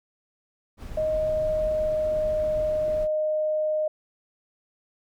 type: noise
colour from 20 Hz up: brown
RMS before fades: -36 dBFS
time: 0.77-3.08 s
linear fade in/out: 50 ms
type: tone with pitch glide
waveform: sine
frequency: 622.3 to 616.2 Hz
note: D#5 to D#5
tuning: 0 to -17 cents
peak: -22 dBFS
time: 0.97-3.88 s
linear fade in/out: 5 ms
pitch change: -17 cents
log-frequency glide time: 1.21-2.49 s
effects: none